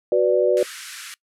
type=chord; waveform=sine; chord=B minor; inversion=second; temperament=equal with one note detuned; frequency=371.5 / 493.9 / 587.3 Hz; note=F#4 / B4 / D5; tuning=+7 / 0 / 0 cents; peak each=-19 dBFS; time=0.12-0.63 s; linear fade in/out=2 ms
type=band-pass noise; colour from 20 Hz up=pink; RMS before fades=-37 dBFS; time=0.57-1.14 s; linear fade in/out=0 ms; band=1300 to 12000 Hz; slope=48 dB/octave
effects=noise-tail reverb RT60 0.1 s tail -23 dB re dry